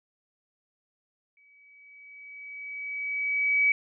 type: tone with exponential growth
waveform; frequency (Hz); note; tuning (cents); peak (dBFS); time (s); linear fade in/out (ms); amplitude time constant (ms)
sine; 2278; C#7; +47; -18; 1.37-3.72; 2; 510
effects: none